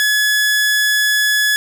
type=tone; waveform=sawtooth; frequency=1700 Hz; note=G#6; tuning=40 cents sharp; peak=-9 dBFS; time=0-1.56 s; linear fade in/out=0 ms; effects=none